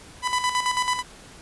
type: tone with tremolo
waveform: sawtooth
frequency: 997 Hz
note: B5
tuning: 16 cents sharp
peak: -16 dBFS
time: 0.22-1.03 s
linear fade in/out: 50 ms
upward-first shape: square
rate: 9.1 Hz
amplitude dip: 60%
effects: pink hiss -46 dBFS RMS until 1.41 s + resampled to 24000 Hz